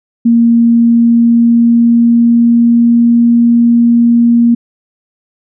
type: tone with pitch glide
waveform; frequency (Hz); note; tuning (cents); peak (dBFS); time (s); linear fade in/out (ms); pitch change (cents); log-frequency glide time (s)
sine; 233.1 to 235.5; A#3 to A#3; 0 to +18; -4; 0.25-4.55; 10; +18; 0.49-3.26
effects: none